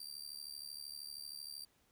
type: tone with amplitude modulation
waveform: sawtooth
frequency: 4699 Hz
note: D8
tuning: in tune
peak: -39 dBFS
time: 0-1.65 s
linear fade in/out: 5 ms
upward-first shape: sine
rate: 72.9 Hz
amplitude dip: 90%
effects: pink hiss -73 dBFS RMS until 1.91 s